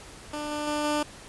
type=tone with level steps; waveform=15% pulse; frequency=297.7 Hz; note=D4; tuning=24 cents sharp; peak=-25 / -23 / -20 / -18 dBFS; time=0.33-1.03 s; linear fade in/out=5 ms; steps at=0.51 / 0.67 / 0.84 s; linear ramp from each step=5 ms; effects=pink hiss -46 dBFS RMS until 1.28 s + resampled to 24000 Hz